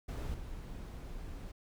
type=noise with level steps; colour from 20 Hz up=brown; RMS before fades=-38 / -44 dBFS; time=0.08-1.52 s; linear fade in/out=10 ms; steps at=0.34 s; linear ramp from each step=2 ms; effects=none